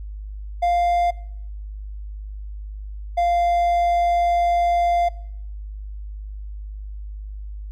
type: tone pair in turn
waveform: triangle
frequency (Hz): 698.5 / 695.2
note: F5 / F5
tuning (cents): 0 / -8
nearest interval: unison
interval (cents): 8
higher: first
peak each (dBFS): -14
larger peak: neither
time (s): 0.62-1.11 / 3.17-5.09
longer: second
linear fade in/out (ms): 10
effects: noise-tail reverb RT60 0.8 s tail -23 dB re dry + added 51 Hz sine -30 dBFS peak until 7.71 s